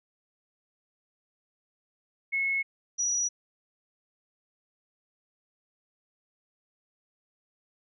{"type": "tone pair in turn", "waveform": "sine", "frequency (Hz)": [2185, 5833], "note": ["C#7", "F#8"], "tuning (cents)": [-26, -26], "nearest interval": "octave + perfect fourth", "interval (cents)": 1700, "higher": "second", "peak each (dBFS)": -25, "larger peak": "neither", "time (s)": [[2.32, 2.63], [2.98, 3.29]], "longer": "neither", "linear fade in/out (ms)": 20, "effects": []}